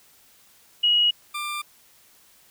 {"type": "tone pair in turn", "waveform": ["sine", "20% pulse"], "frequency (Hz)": [2900, 1190.1], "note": ["F#7", "D6"], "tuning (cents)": [-35, 23], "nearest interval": "octave + minor third", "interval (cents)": 1542, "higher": "first", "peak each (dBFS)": [-16, -23], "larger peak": "first", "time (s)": [[0.83, 1.11], [1.34, 1.62]], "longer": "neither", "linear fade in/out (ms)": 10, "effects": ["white hiss -56 dBFS RMS until 2.5 s"]}